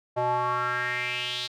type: tone with band-pass filter sweep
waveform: square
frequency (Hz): 123.47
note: B2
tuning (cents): 0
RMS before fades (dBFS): -28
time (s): 0.16-1.48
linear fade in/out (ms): 20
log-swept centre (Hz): 710 to 4000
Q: 4.4
effects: none